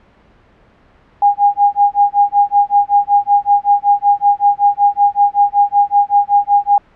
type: tone with tremolo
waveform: sine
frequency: 814 Hz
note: G#5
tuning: 35 cents flat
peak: -5 dBFS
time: 1.22-6.78 s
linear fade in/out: 2 ms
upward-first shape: sine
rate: 5.3 Hz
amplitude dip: 100%
effects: pink hiss -49 dBFS RMS until 6.95 s + low-pass 2000 Hz 12 dB/octave